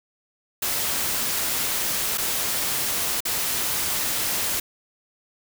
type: noise with dropouts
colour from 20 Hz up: white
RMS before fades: -25 dBFS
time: 0.62-4.6 s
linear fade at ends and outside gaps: 5 ms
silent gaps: 2.175-2.18 / 3.205-3.252 s
effects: none